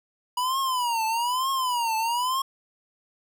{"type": "tone with vibrato", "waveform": "square", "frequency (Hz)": 976, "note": "B5", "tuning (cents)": -21, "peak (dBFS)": -24, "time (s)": [0.37, 2.42], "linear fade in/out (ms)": 5, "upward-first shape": "triangle", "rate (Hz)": 1.1, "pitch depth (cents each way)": 190, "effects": []}